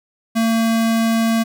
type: tone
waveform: square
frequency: 226.6 Hz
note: A#3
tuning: 49 cents flat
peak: -15 dBFS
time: 0.35-1.44 s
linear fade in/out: 20 ms
effects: none